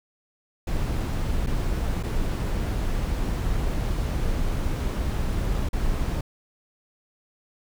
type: noise with dropouts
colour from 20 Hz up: brown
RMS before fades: -25 dBFS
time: 0.67-6.21 s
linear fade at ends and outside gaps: 5 ms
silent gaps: 1.464-1.469 / 2.029-2.034 / 5.689-5.73 s
effects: none